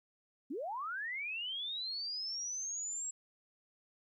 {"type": "linear sweep", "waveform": "sine", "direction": "up", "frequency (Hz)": [233.1, 7670], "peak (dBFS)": -37, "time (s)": [0.5, 3.11], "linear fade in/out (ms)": 10, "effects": ["13-bit"]}